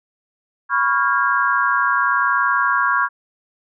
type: chord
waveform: sine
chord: C# dominant seventh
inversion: third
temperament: equal with one note detuned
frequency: 987.8 / 1108.7 / 1396.9 / 1628.9 Hz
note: B5 / C#6 / E#6 / G#6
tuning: 0 / 0 / 0 / -34 cents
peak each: -23 / -19 / -20 / -20 dBFS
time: 0.69-3.09 s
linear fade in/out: 50 ms
effects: none